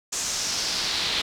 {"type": "noise with band-pass filter sweep", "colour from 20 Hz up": "brown", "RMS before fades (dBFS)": -27, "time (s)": [0.12, 1.22], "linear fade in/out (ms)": 10, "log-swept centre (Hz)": [7100, 3700], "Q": 2.8, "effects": []}